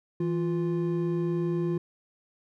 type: tone pair together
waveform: triangle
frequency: 164.81 / 349.2 Hz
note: E3 / F4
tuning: 0 / 0 cents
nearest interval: octave + minor second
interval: 1300 cents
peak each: -26 dBFS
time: 0.2-1.78 s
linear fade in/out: 5 ms
effects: none